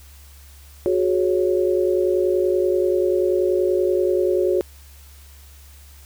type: chord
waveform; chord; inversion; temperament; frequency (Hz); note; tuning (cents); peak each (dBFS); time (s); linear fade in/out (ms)
sine; F# suspended second; none; equal with one note detuned; 364.9 / 415.3 / 554.4; F#4 / G#4 / C#5; -24 / 0 / 0; -18 / -23 / -23; 0.86-4.61; 0
effects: added 70 Hz sine -43 dBFS peak until 6.05 s + white hiss -50 dBFS RMS until 6.05 s